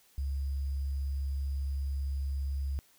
sine tone with sample-and-hold, 68.9 Hz, C#2, 10 cents flat, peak -30 dBFS, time 0.18-2.79 s, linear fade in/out 0 ms, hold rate 4900 Hz, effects white hiss -64 dBFS RMS until 2.98 s

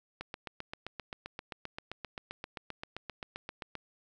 click train, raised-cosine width 0.3 ms, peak -23 dBFS, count 28, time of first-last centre 0.21-3.753 s, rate 7.62 Hz, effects none

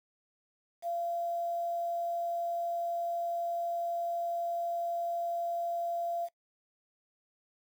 sine tone with quantisation, 686 Hz, F5, 31 cents flat, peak -31 dBFS, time 0.82-6.29 s, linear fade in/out 50 ms, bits 9, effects noise-tail reverb RT60 0.1 s tail -21 dB re dry

